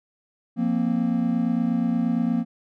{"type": "chord", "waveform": "triangle", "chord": "F suspended fourth", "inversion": "none", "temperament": "equal", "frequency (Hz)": [174.61, 233.1, 261.6], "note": ["F3", "Bb3", "C4"], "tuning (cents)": [0, 0, 0], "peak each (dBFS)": [-25, -20, -25], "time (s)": [0.56, 2.45], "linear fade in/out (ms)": 50, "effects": []}